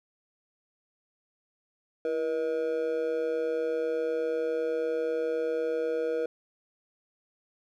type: tone with amplitude modulation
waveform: triangle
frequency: 479.4 Hz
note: A#4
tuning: 48 cents sharp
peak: -21 dBFS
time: 2.05-6.26 s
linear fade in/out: 2 ms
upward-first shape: sine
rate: 148 Hz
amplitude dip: 80%
effects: none